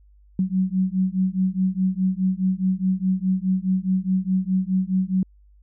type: beating tone pair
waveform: sine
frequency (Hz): 185 / 189.8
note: F#3 / F#3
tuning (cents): 0 / +44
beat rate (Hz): 4.8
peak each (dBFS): -22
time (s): 0.39-5.23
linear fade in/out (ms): 2
effects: added 50 Hz sine -50 dBFS peak until 5.62 s